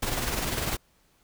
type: noise with tremolo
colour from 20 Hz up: pink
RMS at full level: -27 dBFS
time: 0.02-0.77 s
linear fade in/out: 10 ms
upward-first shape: sine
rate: 20 Hz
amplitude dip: 50%
effects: pink hiss -65 dBFS RMS until 1.23 s